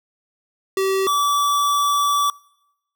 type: tone pair in turn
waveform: square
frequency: 384.9 / 1153.4 Hz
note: G4 / D6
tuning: -32 / -32 cents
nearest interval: octave + perfect fifth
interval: 1900 cents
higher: second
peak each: -18 / -17 dBFS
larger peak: second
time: 0.77-1.07 / 1.07-2.3 s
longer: second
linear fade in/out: 2 ms
effects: noise-tail reverb RT60 0.9 s tail -26 dB re dry